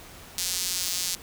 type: tone with high-pass filter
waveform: sawtooth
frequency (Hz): 180.2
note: F#3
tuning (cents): -45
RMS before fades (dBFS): -29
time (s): 0.38-1.15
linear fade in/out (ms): 2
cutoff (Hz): 5200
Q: 1.2
effects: pink hiss -46 dBFS RMS until 1.22 s